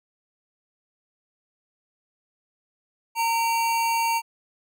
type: tone pair together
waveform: square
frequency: 918 / 2317 Hz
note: A#5 / D7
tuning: -27 / -24 cents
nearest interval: octave + major third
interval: 1603 cents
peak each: -22 / -33 dBFS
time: 3.15-4.22 s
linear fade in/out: 50 ms
effects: none